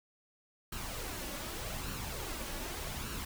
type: noise with flanger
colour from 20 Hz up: pink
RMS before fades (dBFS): -40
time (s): 0.72-3.25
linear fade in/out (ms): 5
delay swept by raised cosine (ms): 0.7 to 3.6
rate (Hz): 0.84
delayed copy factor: +0.5
effects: none